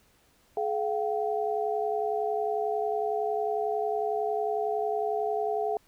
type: tone cluster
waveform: sine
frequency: 424.9 / 695 / 766 Hz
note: G#4 / F5 / G5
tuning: +40 / -9 / -40 cents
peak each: -29 / -31 / -32 dBFS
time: 0.57-5.77 s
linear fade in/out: 2 ms
effects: pink hiss -64 dBFS RMS until 5.87 s